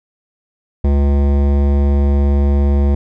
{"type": "tone with hard clipping", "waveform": "sine", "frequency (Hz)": 70.6, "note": "C#2", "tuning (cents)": 32, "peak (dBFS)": -12, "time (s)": [0.84, 2.95], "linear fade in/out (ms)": 5, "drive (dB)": 16, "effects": []}